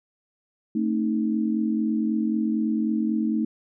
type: tone cluster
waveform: sine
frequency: 223.3 / 267.2 / 312.4 Hz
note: A3 / C4 / D#4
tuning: +26 / +36 / +7 cents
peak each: -23 / -32 / -26 dBFS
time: 0.75-3.45 s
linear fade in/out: 5 ms
effects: none